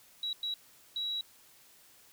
sine tone bursts at uneven times, 3886 Hz, B7, 29 cents flat, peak -32 dBFS, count 3, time 0.23-0.33 / 0.43-0.54 / 0.96-1.21 s, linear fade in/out 2 ms, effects white hiss -60 dBFS RMS until 2.12 s

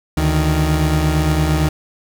30% pulse tone pair together, 73.41 / 155.56 Hz, D2 / D#3, 0 / 0 cents, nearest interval octave + minor second, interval 1300 cents, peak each -14 dBFS, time 0.17-1.69 s, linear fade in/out 5 ms, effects none

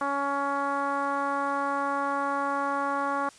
10% pulse tone with low-pass filter, 280 Hz, C#4, 18 cents sharp, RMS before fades -28 dBFS, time 0.01-3.29 s, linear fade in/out 2 ms, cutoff 1200 Hz, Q 2.5, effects white hiss -53 dBFS RMS until 3.38 s + resampled to 22050 Hz

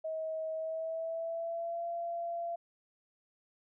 sine tone with pitch glide, 637 to 682.7 Hz, D#5 to F5, +41 to -40 cents, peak -34 dBFS, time 0.04-2.56 s, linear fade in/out 10 ms, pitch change +119 cents, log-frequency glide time 0.53-1.86 s, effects none

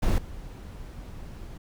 brown noise with level steps, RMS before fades -23 / -40 dBFS, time 0.02-1.58 s, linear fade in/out 10 ms, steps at 0.18 s, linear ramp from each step 2 ms, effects none

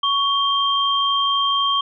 sine tone pair together, 1115 / 3176 Hz, C#6 / G7, +10 / +22 cents, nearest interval octave + tritone, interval 1812 cents, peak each -19 dBFS, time 0.03-1.81 s, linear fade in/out 5 ms, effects none

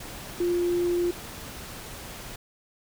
sine tone in noise, 349.9 Hz, F4, 3 cents sharp, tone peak -22 dBFS, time 0.4-1.11 s, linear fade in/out 5 ms, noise pink, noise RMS -40 dBFS, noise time 0-2.36 s, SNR +15 dB, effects none

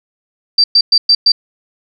sine tone bursts, 4675 Hz, D8, 9 cents flat, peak -5 dBFS, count 5, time 0.58-1.32 s, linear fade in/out 5 ms, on 60 ms, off 110 ms, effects none

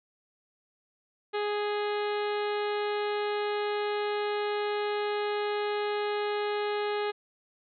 harmonic tone, 415.3 Hz, G#4, in tune, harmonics 1 / 2 / 3 / 4 / 5 / 6 / 7 / 8 / 9 / 10, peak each -29 / -35 / -39 / -41 / -43 / -45 / -46 / -47 / -48 / -49 dBFS, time 1.33-7.12 s, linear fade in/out 20 ms, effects none

